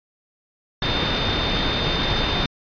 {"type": "tone in noise", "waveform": "sine", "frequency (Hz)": 3613, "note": "A7", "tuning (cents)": 45, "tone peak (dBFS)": -26, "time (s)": [0.82, 2.46], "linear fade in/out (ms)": 2, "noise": "pink", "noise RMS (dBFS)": -22, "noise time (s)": [0.82, 2.46], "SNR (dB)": -7, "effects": ["resampled to 11025 Hz"]}